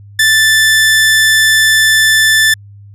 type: tone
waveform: sawtooth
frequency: 1760 Hz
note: A6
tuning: in tune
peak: -3 dBFS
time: 0.19-2.54 s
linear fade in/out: 5 ms
effects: added 101 Hz sine -33 dBFS peak until 2.94 s + resampled to 32000 Hz